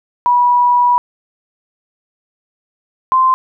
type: tone pair in turn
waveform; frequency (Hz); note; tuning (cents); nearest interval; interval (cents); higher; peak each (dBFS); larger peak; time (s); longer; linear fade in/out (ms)
sine; 975 / 1039.9; B5 / C6; -23 / -11; minor second; 112; second; -8; neither; 0.26-0.98 / 3.12-3.34; first; 0
effects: none